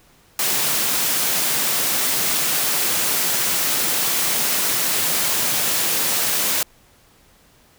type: high-pass noise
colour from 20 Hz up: white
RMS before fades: -20 dBFS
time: 0.39-6.63 s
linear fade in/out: 2 ms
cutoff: 110 Hz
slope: 48 dB/octave
effects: pink hiss -54 dBFS RMS until 7.78 s